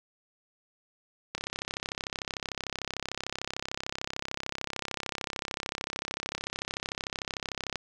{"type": "click train", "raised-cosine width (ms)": 0.2, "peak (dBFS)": -15, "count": 215, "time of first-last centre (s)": [1.35, 7.757], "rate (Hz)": 33.4, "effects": []}